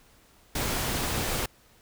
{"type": "noise", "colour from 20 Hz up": "pink", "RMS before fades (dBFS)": -29, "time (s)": [0.55, 1.46], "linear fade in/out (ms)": 5, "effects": ["pink hiss -59 dBFS RMS until 1.81 s"]}